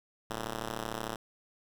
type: ring-modulated tone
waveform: 5% pulse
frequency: 112 Hz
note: A2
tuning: 31 cents sharp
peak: -21 dBFS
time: 0.3-1.16 s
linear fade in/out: 5 ms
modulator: 95.4 Hz
effects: none